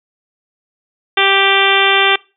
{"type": "harmonic tone", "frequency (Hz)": 392, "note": "G4", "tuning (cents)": 0, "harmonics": [1, 2, 3, 4, 5, 6, 7, 8, 9], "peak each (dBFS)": [-18, -18, -18, -18, -18, -18, -18, -18, -18], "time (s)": [1.17, 2.16], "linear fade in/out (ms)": 5, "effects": ["noise-tail reverb RT60 0.3 s tail -23 dB re dry"]}